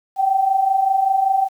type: tone pair together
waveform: sine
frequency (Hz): 752 / 777.2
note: F#5 / G5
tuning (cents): +28 / -15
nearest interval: minor second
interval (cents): 57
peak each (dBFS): -21 / -15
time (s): 0.16-1.49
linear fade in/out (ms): 50
effects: 8-bit